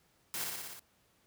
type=noise with echo; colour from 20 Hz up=white; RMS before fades=-38 dBFS; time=0.34-0.44 s; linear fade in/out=0 ms; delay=59 ms; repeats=6; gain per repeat=-2 dB; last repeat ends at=0.794 s; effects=pink hiss -70 dBFS RMS until 1.26 s + high-pass 60 Hz 12 dB/octave